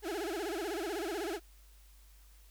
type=tone with vibrato; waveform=35% pulse; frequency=370 Hz; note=F#4; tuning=in tune; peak=-33 dBFS; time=0.02-1.4 s; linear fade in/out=50 ms; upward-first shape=sine; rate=16 Hz; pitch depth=260 cents each way; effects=added 50 Hz sine -56 dBFS peak until 2.5 s + white hiss -65 dBFS RMS until 2.5 s

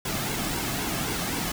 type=noise with flanger; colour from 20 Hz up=pink; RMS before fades=-29 dBFS; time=0.05-1.52 s; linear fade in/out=5 ms; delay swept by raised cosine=1.6 to 2.14 ms; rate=3.8 Hz; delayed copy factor=-0.55; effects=none

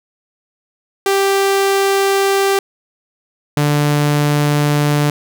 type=tone pair in turn; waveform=sawtooth; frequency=392.5 / 147.02 Hz; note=G4 / D3; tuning=+2 / +2 cents; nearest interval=octave + perfect fourth; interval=1700 cents; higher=first; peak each=-8 dBFS; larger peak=neither; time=1.06-2.59 / 3.57-5.1 s; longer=neither; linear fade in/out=2 ms; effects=none

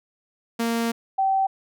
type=tone pair in turn; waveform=sawtooth / sine; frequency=231.3 / 772.6 Hz; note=A#3 / G5; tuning=-13 / -25 cents; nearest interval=octave + major sixth; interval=2088 cents; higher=second; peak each=-18 dBFS; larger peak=neither; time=0.59-0.92 / 1.18-1.47 s; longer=first; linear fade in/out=10 ms; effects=none

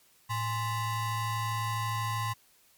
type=ring-modulated tone; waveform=square; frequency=466.2 Hz; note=A#4; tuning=in tune; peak=-27 dBFS; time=0.29-2.34 s; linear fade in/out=20 ms; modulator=577 Hz; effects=white hiss -63 dBFS RMS until 2.77 s + MP3 96 kbps

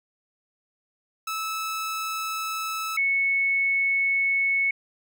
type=tone pair in turn; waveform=sawtooth / sine; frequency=1306 / 2206 Hz; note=E6 / C#7; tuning=-17 / -9 cents; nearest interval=major sixth; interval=908 cents; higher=second; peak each=-24 / -20 dBFS; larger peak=second; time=1.27-2.97 / 2.97-4.71 s; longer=second; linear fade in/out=5 ms; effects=none

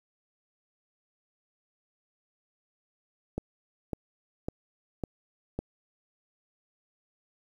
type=click train; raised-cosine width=2 ms; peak=-18 dBFS; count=5; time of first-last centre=3.38-5.59 s; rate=1.81 Hz; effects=9-bit

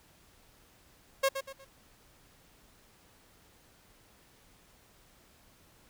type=tone with echo; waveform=sawtooth; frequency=542 Hz; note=C#5; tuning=39 cents flat; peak=-20 dBFS; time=1.23-1.29 s; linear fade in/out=10 ms; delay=120 ms; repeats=3; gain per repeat=-9 dB; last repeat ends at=1.65 s; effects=pink hiss -62 dBFS RMS until 5.89 s

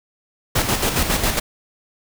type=noise with tremolo; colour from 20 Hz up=pink; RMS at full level=-18 dBFS; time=0.55-1.4 s; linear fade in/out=10 ms; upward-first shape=square; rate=7.3 Hz; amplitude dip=50%; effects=none

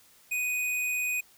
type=tone; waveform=square; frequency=2489 Hz; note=D#7; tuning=in tune; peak=-28 dBFS; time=0.31-1.21 s; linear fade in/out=10 ms; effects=white hiss -59 dBFS RMS until 1.37 s

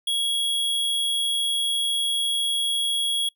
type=tone; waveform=square; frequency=3322 Hz; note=G#7; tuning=in tune; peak=-22 dBFS; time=0.07-3.29 s; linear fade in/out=5 ms; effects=noise-tail reverb RT60 0.1 s tail -22 dB re dry

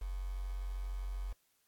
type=tone with quantisation; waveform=sine; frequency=46.25 Hz; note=F#1; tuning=in tune; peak=-36 dBFS; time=0.01-1.33 s; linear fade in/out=10 ms; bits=9; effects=white hiss -75 dBFS RMS until 1.67 s + AAC 64 kbps

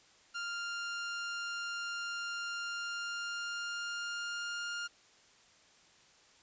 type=tone with pitch glide; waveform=sawtooth; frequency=1396.9 to 1409.1 Hz; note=F6 to F6; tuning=0 to +15 cents; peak=-33 dBFS; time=0.34-4.88 s; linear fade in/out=20 ms; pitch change=+15 cents; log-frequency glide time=2.6-4.72 s; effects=white hiss -63 dBFS RMS until 6.42 s + resampled to 16000 Hz

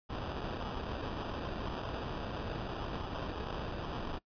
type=noise with sample-and-hold; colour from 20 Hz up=pink; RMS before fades=-39 dBFS; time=0.09-4.19 s; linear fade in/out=20 ms; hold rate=2100 Hz; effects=noise-tail reverb RT60 0.1 s tail -21 dB re dry + resampled to 11025 Hz

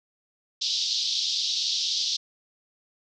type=band-pass noise; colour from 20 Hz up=pink; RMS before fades=-27 dBFS; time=0.61-2.17 s; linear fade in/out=10 ms; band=3400 to 5600 Hz; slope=48 dB/octave; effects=none

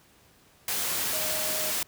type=tone in noise; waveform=sine; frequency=622.3 Hz; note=D#5; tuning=in tune; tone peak=-36 dBFS; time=1.13-1.71 s; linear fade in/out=2 ms; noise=white; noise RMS=-29 dBFS; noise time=0.68-1.83 s; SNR=-10 dB; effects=pink hiss -59 dBFS RMS until 1.87 s + high-pass 60 Hz 12 dB/octave

